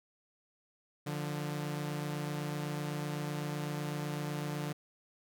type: tone pair together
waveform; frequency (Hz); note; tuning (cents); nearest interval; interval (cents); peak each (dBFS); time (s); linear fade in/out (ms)
sawtooth; 147.66 / 175.6; D3 / F3; +10 / +10; minor third; 300; -32 / -37; 1.06-4.73; 10
effects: none